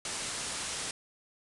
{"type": "low-pass noise", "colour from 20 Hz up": "white", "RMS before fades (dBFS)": -37, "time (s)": [0.05, 0.91], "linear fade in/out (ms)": 2, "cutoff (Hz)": 10000, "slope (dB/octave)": 96, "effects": []}